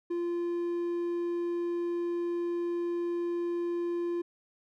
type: tone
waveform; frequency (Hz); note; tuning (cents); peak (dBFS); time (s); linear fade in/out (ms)
triangle; 345.7; F4; -18; -27; 0.1-4.22; 10
effects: none